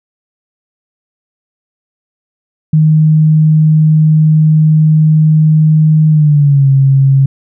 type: tone with pitch glide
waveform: sine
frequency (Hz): 155.56 to 136.21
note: D#3 to C#3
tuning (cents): 0 to -30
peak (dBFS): -4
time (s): 2.73-7.26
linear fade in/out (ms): 5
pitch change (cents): -230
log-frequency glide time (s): 6.1-6.69
effects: none